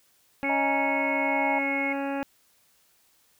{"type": "harmonic tone", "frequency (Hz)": 277.2, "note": "C#4", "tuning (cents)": 0, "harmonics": [1, 2, 3, 4, 5, 6, 7, 8, 9, 10], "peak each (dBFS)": [-30, -33, -34, -45, -42, -41, -48, -49, -43, -49], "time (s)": [0.43, 2.23], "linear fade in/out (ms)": 0}
{"type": "tone with pitch glide", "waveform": "sine", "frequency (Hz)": [2200, 2179], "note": ["C#7", "C#7"], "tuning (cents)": [-14, -30], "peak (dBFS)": -27, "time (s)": [0.44, 1.93], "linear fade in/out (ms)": 5, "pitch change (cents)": -16, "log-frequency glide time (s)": [0.56, 1.77]}
{"type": "chord", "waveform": "sine", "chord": "D# suspended fourth", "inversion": "none", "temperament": "equal", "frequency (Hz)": [622.3, 830.6, 932.3], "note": ["D#5", "G#5", "A#5"], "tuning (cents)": [0, 0, 0], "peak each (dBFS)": -31, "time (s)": [0.49, 1.59], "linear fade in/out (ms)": 5}
{"effects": ["white hiss -64 dBFS RMS until 3.39 s"]}